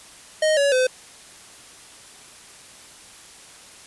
square tone with pitch steps, 622.3 / 564.1 / 511.3 Hz, D#5 / C#5 / C5, 0 / +30 / -40 cents, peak -17 dBFS, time 0.42-0.87 s, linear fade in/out 5 ms, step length 150 ms, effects white hiss -45 dBFS RMS until 3.86 s + resampled to 24000 Hz

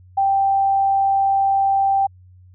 sine tone, 784 Hz, G5, in tune, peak -14 dBFS, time 0.17-2.07 s, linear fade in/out 10 ms, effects added 91 Hz sine -44 dBFS peak until 2.54 s

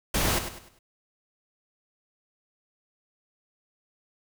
pink noise with echo, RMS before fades -25 dBFS, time 0.14-0.39 s, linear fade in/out 5 ms, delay 100 ms, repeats 4, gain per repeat -9 dB, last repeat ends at 0.79 s, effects none

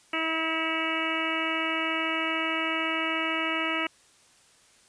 harmonic tone with a mistuned harmonic, 322.4 Hz, E4, 38 cents flat, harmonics 1 / 2 / 3 / 4 / 5 / 6 / 7 / 8 / 9, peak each -33 / -36 / -38 / -33 / -39 / -35 / -32 / -35 / -35 dBFS, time 0.13-3.87 s, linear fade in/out 5 ms, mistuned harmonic 8, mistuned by +40 cents, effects white hiss -59 dBFS RMS until 4.88 s + resampled to 22050 Hz

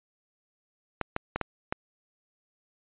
clicks, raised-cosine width 0.5 ms, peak -13 dBFS, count 5, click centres 1.013 / 1.164 / 1.36 / 1.413 / 1.725 s, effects resampled to 8000 Hz

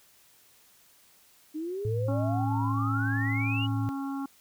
sine exponential sweep, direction up, 300 to 2959 Hz, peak -31 dBFS, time 1.54-3.67 s, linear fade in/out 20 ms
sine tone, 109.7 Hz, A2, 5 cents flat, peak -27 dBFS, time 1.85-3.89 s, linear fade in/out 0 ms
harmonic tone, 274.3 Hz, C#4, 18 cents flat, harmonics 1 / 3 / 4 / 5, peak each -31 / -41 / -43 / -45 dBFS, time 2.08-4.26 s, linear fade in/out 5 ms
effects white hiss -60 dBFS RMS until 4.4 s

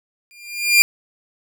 sawtooth tone with exponential growth, 2401 Hz, D7, 38 cents sharp, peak -3 dBFS, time 0.31-0.82 s, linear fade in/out 0 ms, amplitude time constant 110 ms, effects none

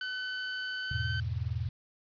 sawtooth tone with pitch glide, 1511 to 1533.9 Hz, F#6 to G6, +36 to -38 cents, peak -30 dBFS, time 0.01-1.2 s, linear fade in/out 2 ms, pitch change +26 cents, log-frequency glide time 0.81-1.07 s
sine chord, E major, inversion none, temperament equal, 82.41 / 103.83 / 123.47 Hz, E2 / G#2 / B2, 0 / 0 / 0 cents, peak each -35 dBFS, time 0.91-1.69 s, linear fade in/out 5 ms
effects resampled to 11025 Hz + 9-bit

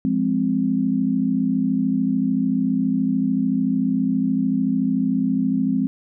sine chord, F minor, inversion none, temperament equal, 174.61 / 207.7 / 261.6 Hz, F3 / Ab3 / C4, 0 / 0 / 0 cents, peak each -25 / -22 / -20 dBFS, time 0.05-5.87 s, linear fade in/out 0 ms, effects none

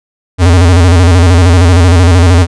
square tone with vibrato, 87.9 Hz, F2, 12 cents sharp, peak -3 dBFS, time 0.38-2.47 s, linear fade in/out 50 ms, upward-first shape square, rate 13 Hz, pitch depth 80 cents each way, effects resampled to 22050 Hz

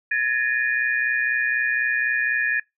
sine tone cluster, 1691 / 1815 / 2441 Hz, G#6 / A#6 / D#7, +31 / -47 / -34 cents, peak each -22 / -24 / -27 dBFS, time 0.11-2.6 s, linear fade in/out 5 ms, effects noise-tail reverb RT60 0.2 s tail -26 dB re dry

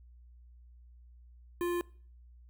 square tone with notch filter, 349.2 Hz, F4, in tune, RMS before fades -32 dBFS, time 1.61-1.81 s, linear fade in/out 0 ms, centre 5100 Hz, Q 0.65, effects noise-tail reverb RT60 0.5 s tail -23 dB re dry + added 60 Hz sine -53 dBFS peak until 2.49 s

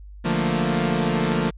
sawtooth chord, Bb major seventh, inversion first, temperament equal, 146.83 / 174.61 / 220 / 233.1 Hz, D3 / F3 / A3 / Bb3, 0 / 0 / 0 / 0 cents, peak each -23 / -20 / -22 / -22 dBFS, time 0.24-1.51 s, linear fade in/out 20 ms, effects added 50 Hz sine -38 dBFS peak until 1.57 s + resampled to 8000 Hz

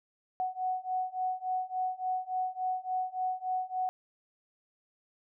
sine beating tone pair, 740 / 743.5 Hz, F#5 / F#5, 0 / +8 cents, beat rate 3.5 Hz, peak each -34 / -33 dBFS, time 0.4-3.89 s, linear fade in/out 0 ms, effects none

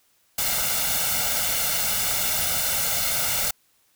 white noise with comb filter, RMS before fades -24 dBFS, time 0.38-3.51 s, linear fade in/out 5 ms, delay 1.4 ms, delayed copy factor +0.75, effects white hiss -64 dBFS RMS until 3.95 s

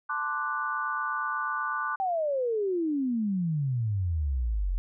sine chord, D dominant seventh, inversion second, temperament equal, 880 / 1046.5 / 1174.7 / 1480 Hz, A5 / C6 / D6 / F#6, 0 / 0 / 0 / 0 cents, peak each -37 / -36 / -31 / -32 dBFS, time 0.09-1.96 s, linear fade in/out 10 ms
sine exponential sweep, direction down, 788 to 41.88 Hz, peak -25 dBFS, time 2-4.78 s, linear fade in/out 0 ms
effects none

